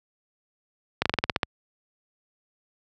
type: slowing click train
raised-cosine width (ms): 0.3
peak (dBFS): -5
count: 9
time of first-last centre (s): 1.02-1.432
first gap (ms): 36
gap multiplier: 1.1
effects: high-pass 60 Hz 12 dB/octave